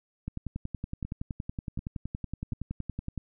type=two click trains; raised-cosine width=5 ms; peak=-21 / -24 dBFS; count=32 / 3; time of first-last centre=0.28-3.177 / 1.05-2.531 s; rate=10.7 / 1.35 Hz; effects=none